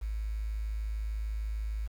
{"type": "tone with quantisation", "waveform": "sine", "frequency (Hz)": 53.3, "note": "G#1", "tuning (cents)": 46, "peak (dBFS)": -31, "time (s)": [0.01, 1.88], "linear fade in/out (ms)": 20, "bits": 9, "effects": []}